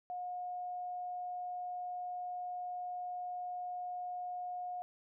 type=tone; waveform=sine; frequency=720 Hz; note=F#5; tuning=47 cents flat; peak=-38 dBFS; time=0.1-4.82 s; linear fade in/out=0 ms; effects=none